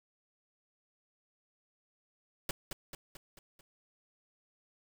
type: noise with echo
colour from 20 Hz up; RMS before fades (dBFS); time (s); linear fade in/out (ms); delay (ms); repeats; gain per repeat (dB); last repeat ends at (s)
pink; -35; 2.49-2.51; 2; 220; 5; -5; 3.61
effects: none